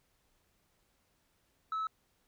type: tone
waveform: sine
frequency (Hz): 1300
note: E6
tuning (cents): -24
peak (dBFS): -30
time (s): 1.72-1.87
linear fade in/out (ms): 2
effects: tanh soft clip ceiling -31 dBFS + pink hiss -74 dBFS RMS until 2.27 s